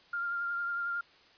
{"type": "tone with vibrato", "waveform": "sine", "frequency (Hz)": 1396.9, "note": "F6", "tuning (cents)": 0, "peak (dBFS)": -31, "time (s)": [0.13, 1.01], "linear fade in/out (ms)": 5, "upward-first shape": "triangle", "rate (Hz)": 11, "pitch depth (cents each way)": 22, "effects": ["white hiss -60 dBFS RMS until 1.37 s", "resampled to 11025 Hz"]}